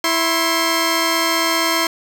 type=tone pair together; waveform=10% pulse; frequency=329.6 / 1064.1 Hz; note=E4 / C6; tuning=0 / +29 cents; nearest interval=octave + minor sixth; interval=2029 cents; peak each=-10 dBFS; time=0.04-1.87 s; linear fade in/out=2 ms; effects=none